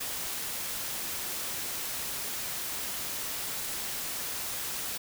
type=noise; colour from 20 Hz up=white; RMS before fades=-35 dBFS; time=0-4.98 s; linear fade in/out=10 ms; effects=none